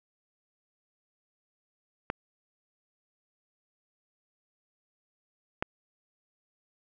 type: clicks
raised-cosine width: 0.5 ms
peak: -14 / -13 dBFS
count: 2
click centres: 2.101 / 5.625 s
effects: none